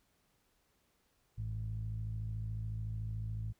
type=tone with low-pass filter; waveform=sawtooth; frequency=53.8 Hz; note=A1; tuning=38 cents flat; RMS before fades=-39 dBFS; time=1.37-3.53 s; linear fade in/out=20 ms; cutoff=120 Hz; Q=6.5; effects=pink hiss -75 dBFS RMS until 3.59 s